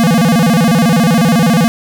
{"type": "tone with vibrato", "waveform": "square", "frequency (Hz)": 196, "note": "G3", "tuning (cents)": 0, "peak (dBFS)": -8, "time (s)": [0, 1.68], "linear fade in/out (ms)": 0, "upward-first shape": "square", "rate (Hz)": 14, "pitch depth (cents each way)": 290, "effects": []}